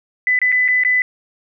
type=tone with dropouts; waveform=sine; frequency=2001 Hz; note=B6; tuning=22 cents sharp; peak=-12 dBFS; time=0.27-1.02 s; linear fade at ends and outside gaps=1 ms; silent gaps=0.39-0.416 / 0.519-0.524 / 0.68-0.685 / 0.836-0.849 s; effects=none